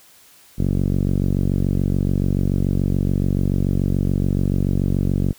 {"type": "tone with low-pass filter", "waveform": "5% pulse", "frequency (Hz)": 46.97, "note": "F#1", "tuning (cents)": 27, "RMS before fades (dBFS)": -19, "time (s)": [0.58, 5.33], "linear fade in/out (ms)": 10, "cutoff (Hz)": 190, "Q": 0.86, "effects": ["white hiss -50 dBFS RMS until 5.38 s"]}